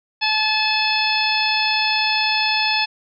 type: harmonic tone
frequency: 864 Hz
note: A5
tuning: 32 cents flat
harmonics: 1 / 2 / 3 / 4 / 5 / 6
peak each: -23 / -27 / -21 / -25 / -24 / -25 dBFS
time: 0.21-2.86 s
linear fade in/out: 20 ms
effects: none